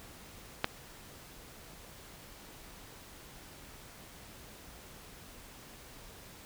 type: click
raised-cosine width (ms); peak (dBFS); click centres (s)
0.3; -11; 0.644
effects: pink hiss -52 dBFS RMS until 6.45 s